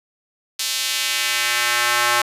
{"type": "tone with high-pass filter sweep", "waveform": "square", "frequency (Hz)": 119.9, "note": "A#2", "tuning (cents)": 49, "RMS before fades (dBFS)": -20, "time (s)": [0.59, 2.22], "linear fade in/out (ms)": 5, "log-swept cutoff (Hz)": [4100, 1100], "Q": 1.2, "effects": ["resampled to 32000 Hz"]}